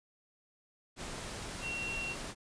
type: tone in noise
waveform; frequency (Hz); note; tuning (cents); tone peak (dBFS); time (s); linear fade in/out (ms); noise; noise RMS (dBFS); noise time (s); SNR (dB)
sine; 2736; F7; -36; -36; 1.61-2.16; 50; pink; -42; 0.96-2.35; +3
effects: resampled to 22050 Hz